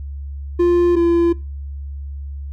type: tone pair in turn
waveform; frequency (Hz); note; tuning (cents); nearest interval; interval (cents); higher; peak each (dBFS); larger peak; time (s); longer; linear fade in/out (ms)
triangle; 349.2 / 340.6; F4 / F4; 0 / -43; unison; 43; first; -9 / -10; first; 0.59-0.96 / 0.96-1.33; neither; 10
effects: noise-tail reverb RT60 0.3 s tail -22 dB re dry + added 70 Hz sine -26 dBFS peak until 2.52 s